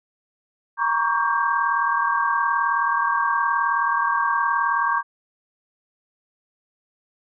sine tone cluster, 939 / 1102 / 1141 / 1590 Hz, A#5 / C#6 / C#6 / G6, +12 / -11 / +50 / +24 cents, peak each -24 dBFS, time 0.77-5.03 s, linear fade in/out 50 ms, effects none

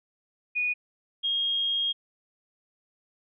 sine tone pair in turn, 2465 / 3251 Hz, D#7 / G#7, -17 / -38 cents, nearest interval perfect fourth, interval 479 cents, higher second, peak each -24 dBFS, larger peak neither, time 0.55-0.74 / 1.23-1.93 s, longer second, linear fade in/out 20 ms, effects none

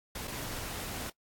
pink noise with dropouts, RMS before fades -39 dBFS, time 0.15-1.1 s, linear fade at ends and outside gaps 5 ms, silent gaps 0.274-0.278 s, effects noise-tail reverb RT60 0.1 s tail -22 dB re dry + AAC 64 kbps

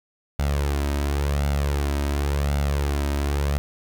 sawtooth tone with flanger, 71.3 Hz, C#2, 49 cents sharp, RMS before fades -23 dBFS, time 0.39-3.58 s, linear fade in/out 0 ms, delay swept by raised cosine 1.4 to 3.2 ms, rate 0.92 Hz, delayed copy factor +0.55, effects none

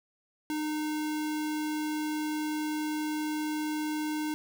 sine tone with sample-and-hold, 305.1 Hz, D#4, 34 cents flat, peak -29 dBFS, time 0.5-4.34 s, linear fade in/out 0 ms, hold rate 1225 Hz, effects none

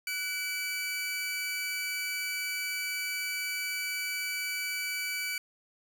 sawtooth tone pair together, 1480 / 2302 Hz, F#6 / D7, 0 / -35 cents, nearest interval minor sixth, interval 765 cents, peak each -36 / -29 dBFS, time 0.07-5.38 s, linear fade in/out 2 ms, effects none

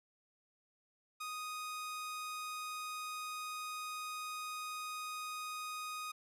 sawtooth tone, 1244.5 Hz, D#6, in tune, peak -37 dBFS, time 1.2-6.12 s, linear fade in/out 10 ms, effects resampled to 32000 Hz

